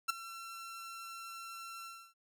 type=tone with ADSR envelope; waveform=sawtooth; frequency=1352 Hz; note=E6; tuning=43 cents sharp; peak=-23 dBFS; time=0.08-2.14 s; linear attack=17 ms; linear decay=11 ms; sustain=-18 dB; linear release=300 ms; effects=none